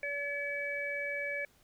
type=harmonic tone; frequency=571 Hz; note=D5; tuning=49 cents flat; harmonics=1 / 3 / 4; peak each=-39 / -39 / -36 dBFS; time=0.03-1.45 s; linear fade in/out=2 ms; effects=pink hiss -66 dBFS RMS until 1.63 s